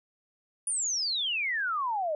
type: exponential sweep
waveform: sine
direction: down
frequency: 9800 to 586 Hz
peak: -27 dBFS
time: 0.67-2.15 s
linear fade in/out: 2 ms
effects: none